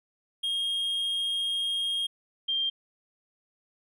triangle / sine tone pair in turn, 3243 / 3185 Hz, G#7 / G7, -42 / +27 cents, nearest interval unison, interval 31 cents, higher first, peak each -25 dBFS, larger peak neither, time 0.43-2.07 / 2.48-2.7 s, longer first, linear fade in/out 10 ms, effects none

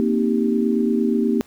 sine chord, C minor seventh, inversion third, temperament equal, 233.1 / 261.6 / 311.1 / 392 Hz, Bb3 / C4 / Eb4 / G4, 0 / 0 / 0 / 0 cents, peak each -19 / -24 / -24 / -23 dBFS, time 0-1.41 s, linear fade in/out 0 ms, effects pink hiss -52 dBFS RMS until 1.46 s

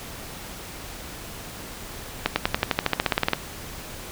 accelerating click train, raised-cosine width 0.3 ms, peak -3 dBFS, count 16, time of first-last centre 2.26-3.333 s, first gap 100 ms, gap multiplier 0.95, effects pink hiss -38 dBFS RMS until 4.11 s

